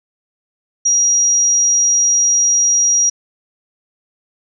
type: tone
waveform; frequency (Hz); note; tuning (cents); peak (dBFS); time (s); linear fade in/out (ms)
sine; 5730; F8; +44; -10; 0.85-3.1; 10
effects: none